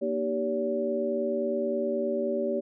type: tone cluster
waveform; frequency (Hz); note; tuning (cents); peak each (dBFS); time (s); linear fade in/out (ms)
sine; 236.3 / 305.8 / 389.5 / 570; A#3 / D#4 / G4 / C#5; +24 / -30 / -11 / +48; -32 / -37 / -30 / -29; 0.01-2.61; 20
effects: none